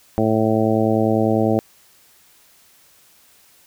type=harmonic tone; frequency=110 Hz; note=A2; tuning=in tune; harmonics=1 / 2 / 3 / 4 / 5 / 6 / 7; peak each=-23 / -20 / -21 / -23 / -23 / -24 / -26 dBFS; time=0.18-1.59 s; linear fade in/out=0 ms; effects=white hiss -53 dBFS RMS until 3.66 s